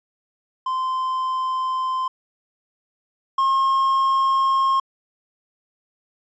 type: tone pair in turn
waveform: triangle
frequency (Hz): 1037 / 1073.8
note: C6 / C6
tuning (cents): -16 / +45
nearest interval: minor second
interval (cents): 61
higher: second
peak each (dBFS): -19 / -14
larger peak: second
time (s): 0.66-2.08 / 3.38-4.8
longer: neither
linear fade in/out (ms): 5
effects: resampled to 16000 Hz